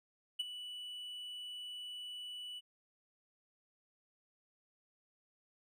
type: tone with ADSR envelope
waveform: triangle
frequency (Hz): 2960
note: F#7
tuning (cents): 0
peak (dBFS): -30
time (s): 0.39-2.61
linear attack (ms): 11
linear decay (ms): 23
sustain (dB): -12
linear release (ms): 32
effects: none

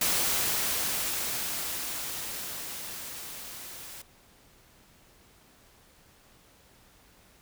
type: noise with level ramp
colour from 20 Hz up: white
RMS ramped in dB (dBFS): -26 to -44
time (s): 0.01-4.02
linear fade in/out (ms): 5
effects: pink hiss -59 dBFS RMS until 7.41 s

